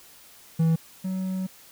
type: tone pair in turn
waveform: triangle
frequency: 162.8 / 187.59 Hz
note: E3 / F#3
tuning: -21 / +24 cents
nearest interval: major second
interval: 245 cents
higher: second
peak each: -16 / -24 dBFS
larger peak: first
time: 0.59-0.76 / 1.04-1.47 s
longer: second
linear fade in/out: 10 ms
effects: white hiss -51 dBFS RMS until 1.71 s